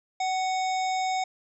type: harmonic tone with a mistuned harmonic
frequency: 740 Hz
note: F#5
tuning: in tune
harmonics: 1 / 3 / 5 / 7 / 9 / 10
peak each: -25 / -35 / -39 / -42 / -44 / -45 dBFS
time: 0.2-1.24 s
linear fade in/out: 5 ms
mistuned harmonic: 1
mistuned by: +26 cents
effects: none